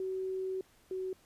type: tone pair in turn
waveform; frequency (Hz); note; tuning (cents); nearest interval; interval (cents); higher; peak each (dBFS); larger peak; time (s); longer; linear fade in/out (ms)
sine; 377.3 / 374.7; F#4 / F#4; +34 / +22; unison; 12; first; -33 / -34; first; 0-0.61 / 0.91-1.13; first; 2
effects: pink hiss -65 dBFS RMS until 1.25 s + resampled to 32000 Hz